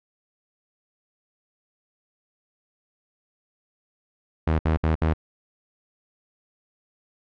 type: tone bursts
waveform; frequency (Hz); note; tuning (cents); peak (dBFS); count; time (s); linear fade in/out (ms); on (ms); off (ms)
sawtooth; 79.5; D#2; +38; -15; 4; 4.47-5.136; 5; 120; 62
effects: low-pass 2000 Hz 12 dB/octave